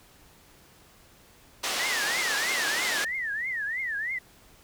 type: band-pass noise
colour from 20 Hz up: white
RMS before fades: -30 dBFS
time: 1.63-3.05 s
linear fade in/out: 10 ms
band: 320 to 5500 Hz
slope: 12 dB/octave
type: tone with vibrato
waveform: sine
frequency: 1864.7 Hz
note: A#6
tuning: in tune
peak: -28 dBFS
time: 1.79-4.19 s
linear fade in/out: 10 ms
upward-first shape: triangle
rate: 3.1 Hz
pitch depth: 260 cents each way
effects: pink hiss -56 dBFS RMS until 4.63 s